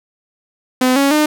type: tone with pitch steps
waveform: sawtooth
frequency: 254.8 / 277.9 / 303 Hz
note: C4 / C#4 / D#4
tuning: -46 / +4 / -46 cents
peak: -7 dBFS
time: 0.81-1.26 s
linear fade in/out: 5 ms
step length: 150 ms
effects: none